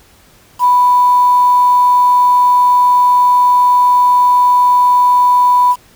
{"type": "tone with quantisation", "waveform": "sine", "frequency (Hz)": 988, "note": "B5", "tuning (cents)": 0, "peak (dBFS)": -6, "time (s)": [0.59, 5.76], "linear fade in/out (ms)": 50, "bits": 5, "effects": ["pink hiss -46 dBFS RMS until 5.95 s"]}